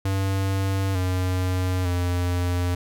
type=tone with pitch steps; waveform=square; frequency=96.8 / 92 / 88.7 Hz; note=G2 / F#2 / F2; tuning=-21 / -9 / +27 cents; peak=-22 dBFS; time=0.05-2.75 s; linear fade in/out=5 ms; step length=900 ms; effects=none